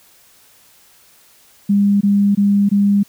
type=tone bursts; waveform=sine; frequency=201.6 Hz; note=G3; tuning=49 cents sharp; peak=-10 dBFS; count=4; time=1.69-3.033 s; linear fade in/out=10 ms; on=320 ms; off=21 ms; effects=white hiss -50 dBFS RMS until 3.08 s